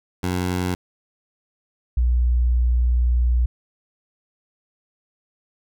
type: tone pair in turn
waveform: 15% pulse / sine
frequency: 90.6 / 60.59 Hz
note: F#2 / B1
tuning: -36 / -32 cents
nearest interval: perfect fifth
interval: 696 cents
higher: first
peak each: -15 dBFS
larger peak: neither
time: 0.23-0.75 / 1.97-3.46 s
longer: second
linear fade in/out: 5 ms
effects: none